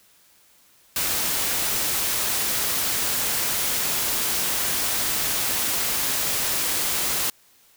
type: noise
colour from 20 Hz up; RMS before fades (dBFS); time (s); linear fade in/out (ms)
white; -24; 0.96-7.3; 2
effects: white hiss -57 dBFS RMS until 7.76 s